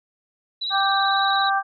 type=tone with vibrato; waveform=sine; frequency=3890 Hz; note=B7; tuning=27 cents flat; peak=-24 dBFS; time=0.61-1.5 s; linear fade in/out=10 ms; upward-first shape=square; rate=18 Hz; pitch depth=32 cents each way
type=harmonic tone; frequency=392 Hz; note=G4; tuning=in tune; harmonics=2 / 3 / 4; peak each=-21 / -23 / -24 dBFS; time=0.7-1.63 s; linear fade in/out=50 ms
effects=none